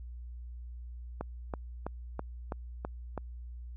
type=click train; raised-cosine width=1 ms; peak=-21 dBFS; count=7; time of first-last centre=1.21-3.177 s; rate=3.05 Hz; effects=added 60 Hz sine -41 dBFS peak until 3.76 s